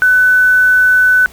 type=tone with quantisation; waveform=sine; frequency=1500 Hz; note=F#6; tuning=23 cents sharp; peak=-6 dBFS; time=0.02-1.26 s; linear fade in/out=0 ms; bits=5; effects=added 60 Hz sine -40 dBFS peak until 1.32 s + pink hiss -40 dBFS RMS until 1.32 s